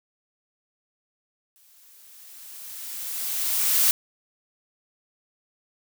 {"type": "noise with exponential growth", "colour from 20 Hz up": "blue", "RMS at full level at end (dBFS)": -18, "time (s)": [1.56, 3.91], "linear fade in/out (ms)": 0, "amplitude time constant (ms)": 510, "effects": []}